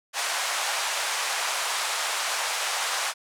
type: band-pass noise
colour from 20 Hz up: pink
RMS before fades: -28 dBFS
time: 0.13-3.14 s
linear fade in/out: 50 ms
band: 710 to 9900 Hz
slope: 24 dB/octave
effects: none